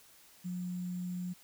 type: tone with sample-and-hold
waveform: sine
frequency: 179.4 Hz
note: F3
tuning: 47 cents sharp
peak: -35 dBFS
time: 0.44-1.34 s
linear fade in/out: 20 ms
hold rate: 7350 Hz
effects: white hiss -60 dBFS RMS until 1.43 s